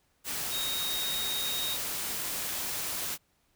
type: tone in noise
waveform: sine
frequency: 3750 Hz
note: A#7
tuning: 10 cents sharp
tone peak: -32 dBFS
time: 0.5-1.78 s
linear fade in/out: 50 ms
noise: white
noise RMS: -34 dBFS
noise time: 0.24-3.18 s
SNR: -1 dB
effects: pink hiss -71 dBFS RMS until 3.55 s